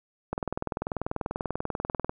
click train, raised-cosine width 1 ms, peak -15 dBFS, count 37, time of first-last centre 0.33-2.095 s, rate 20.4 Hz, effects none

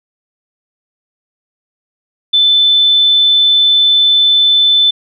sine tone, 3520 Hz, A7, in tune, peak -6 dBFS, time 2.33-4.91 s, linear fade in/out 10 ms, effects none

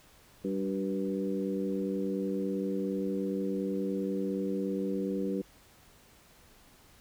harmonic tone with a mistuned harmonic, 97.2 Hz, G2, 14 cents flat, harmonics 2 / 3 / 4 / 5, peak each -33 / -35 / -36 / -37 dBFS, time 0.44-5.42 s, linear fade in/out 10 ms, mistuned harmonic 4, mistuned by -31 cents, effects pink hiss -59 dBFS RMS until 7 s

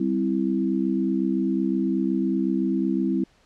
sine chord, C major, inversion second, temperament equal, 196 / 261.6 / 329.6 Hz, G3 / C4 / E4, 0 / 0 / 0 cents, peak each -25 dBFS, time 0-3.24 s, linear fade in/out 5 ms, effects pink hiss -60 dBFS RMS until 3.45 s + low-pass 6000 Hz 12 dB/octave

